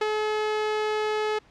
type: tone with ADSR envelope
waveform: sawtooth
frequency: 427.8 Hz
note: A4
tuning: 49 cents flat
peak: -17 dBFS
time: 0.01-1.39 s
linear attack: 6 ms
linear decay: 28 ms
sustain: -3 dB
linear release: 9 ms
effects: pink hiss -57 dBFS RMS until 1.5 s + low-pass 4000 Hz 12 dB/octave